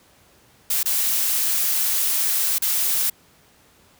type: noise with dropouts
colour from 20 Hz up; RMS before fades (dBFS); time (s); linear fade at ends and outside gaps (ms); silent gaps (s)
blue; -21; 0.7-3.1; 5; 0.831-0.856 / 2.584-2.62
effects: pink hiss -55 dBFS RMS until 3.99 s + high-pass 60 Hz 12 dB/octave